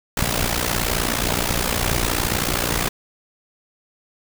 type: noise with amplitude modulation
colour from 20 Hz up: pink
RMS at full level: -18 dBFS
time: 0.17-2.89 s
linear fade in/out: 5 ms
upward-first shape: sine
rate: 59.2 Hz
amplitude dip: 80%
effects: none